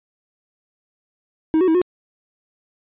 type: tone with pitch steps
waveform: triangle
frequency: 317.2 / 371.6 / 321.5 / 361.8 Hz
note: D#4 / F#4 / E4 / F#4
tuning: +33 / +7 / -43 / -39 cents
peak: -11 dBFS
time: 1.54-1.816 s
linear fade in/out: 0 ms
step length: 69 ms
effects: resampled to 8000 Hz